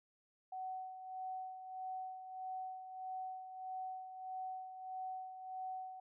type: tone with tremolo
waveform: sine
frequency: 750 Hz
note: F#5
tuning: 23 cents sharp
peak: -40 dBFS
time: 0.52-6 s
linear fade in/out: 5 ms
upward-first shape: sine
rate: 1.6 Hz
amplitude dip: 60%
effects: none